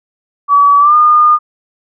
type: tone with pitch glide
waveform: sine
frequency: 1142 to 1216.9 Hz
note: D6 to D#6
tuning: -49 to -39 cents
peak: -4 dBFS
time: 0.48-1.39 s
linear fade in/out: 50 ms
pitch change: +110 cents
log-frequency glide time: 0.79-0.95 s
effects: none